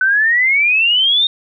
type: exponential sweep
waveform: sine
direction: up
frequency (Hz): 1500 to 3712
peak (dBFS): -10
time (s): 0.01-1.27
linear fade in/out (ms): 2
effects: none